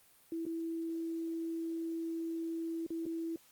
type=tone with dropouts; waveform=sine; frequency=329.6 Hz; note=E4; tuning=in tune; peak=-35 dBFS; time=0.32-3.36 s; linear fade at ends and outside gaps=2 ms; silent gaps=0.454-0.464 / 2.865-2.904 / 3.056-3.063 s; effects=white hiss -64 dBFS RMS until 3.51 s + Opus 32 kbps